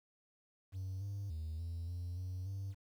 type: tone with pitch steps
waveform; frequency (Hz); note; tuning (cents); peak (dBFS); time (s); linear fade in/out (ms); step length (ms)
triangle; 94.7 / 99.9 / 79.2 / 84.4 / 88 / 92.1 / 97.5; F#2 / G2 / D#2 / E2 / F2 / F#2 / G2; +41 / +33 / +31 / +41 / +14 / -7 / -9; -36; 0.72-2.75; 50; 290
effects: tanh soft clip ceiling -34 dBFS + 11-bit